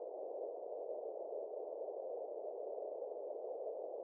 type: band-pass noise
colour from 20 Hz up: pink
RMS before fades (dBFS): -45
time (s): 0-4.03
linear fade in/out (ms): 2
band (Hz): 430 to 650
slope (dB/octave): 48
effects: none